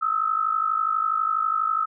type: tone pair together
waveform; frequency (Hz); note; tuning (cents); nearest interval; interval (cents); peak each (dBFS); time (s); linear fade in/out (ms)
sine; 1264.8 / 1317; D#6 / E6; +28 / -2; minor second; 70; -24 / -23; 0.01-1.86; 20
effects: none